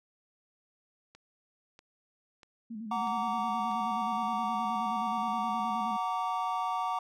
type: click train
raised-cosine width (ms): 0.2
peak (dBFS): -35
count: 5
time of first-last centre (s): 1.15-3.714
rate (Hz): 1.56
type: tone with vibrato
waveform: sine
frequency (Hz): 220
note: A3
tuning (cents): 0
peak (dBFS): -37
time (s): 2.7-5.97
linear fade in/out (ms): 10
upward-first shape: square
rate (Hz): 9.5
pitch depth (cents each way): 72
type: chord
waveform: triangle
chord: Gb augmented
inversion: none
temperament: just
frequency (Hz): 740 / 925 / 1156.2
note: Gb5 / Bb5 / D6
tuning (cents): 0 / -14 / -27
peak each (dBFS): -32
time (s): 2.91-6.99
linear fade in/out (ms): 5
effects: none